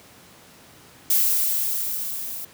violet noise with level ramp, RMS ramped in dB -18 to -33 dBFS, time 1.1-2.45 s, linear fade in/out 5 ms, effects pink hiss -49 dBFS RMS until 2.53 s + high-pass 100 Hz 12 dB/octave

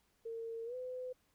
sine tone with pitch glide, 456.1 to 506.1 Hz, A#4 to B4, -38 to +42 cents, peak -40 dBFS, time 0.25-1.13 s, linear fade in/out 10 ms, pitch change +180 cents, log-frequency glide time 0.65-0.75 s, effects pink hiss -75 dBFS RMS until 1.34 s

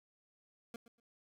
25% pulse tone with echo, 233.1 Hz, A#3, in tune, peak -40 dBFS, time 0.74-0.76 s, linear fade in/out 2 ms, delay 120 ms, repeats 2, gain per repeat -15 dB, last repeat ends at 1 s, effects none

